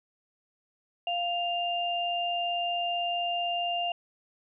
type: tone pair together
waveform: sine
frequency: 699.5 / 2798 Hz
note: F5 / F7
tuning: +3 / +3 cents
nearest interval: 2 octaves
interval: 2400 cents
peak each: -29 / -31 dBFS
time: 1.07-3.92 s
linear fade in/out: 2 ms
effects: none